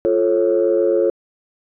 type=chord; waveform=sine; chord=F augmented; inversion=none; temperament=just; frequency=349.2 / 436.5 / 545.7 Hz; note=F4 / A4 / C#5; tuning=0 / -14 / -27 cents; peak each=-17 dBFS; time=0.05-1.1 s; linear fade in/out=0 ms; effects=tanh soft clip ceiling -6 dBFS